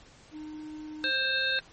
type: tone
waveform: triangle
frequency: 306.9 Hz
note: D#4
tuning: 24 cents flat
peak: -36 dBFS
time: 0.31-1.12 s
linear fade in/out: 50 ms
type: harmonic tone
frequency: 528 Hz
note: C5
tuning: 16 cents sharp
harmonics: 1 / 3 / 5 / 7 / 8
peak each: -38 / -28 / -34 / -31 / -34 dBFS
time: 1.04-1.59 s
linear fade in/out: 0 ms
effects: pink hiss -55 dBFS RMS until 1.72 s + MP3 32 kbps